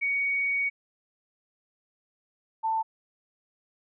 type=tone pair in turn; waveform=sine; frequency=2241 / 889.3 Hz; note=C#7 / A5; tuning=+18 / +18 cents; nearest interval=octave + major third; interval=1600 cents; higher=first; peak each=-24 / -24 dBFS; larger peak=neither; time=0.01-0.7 / 2.63-2.83 s; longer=first; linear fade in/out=20 ms; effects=none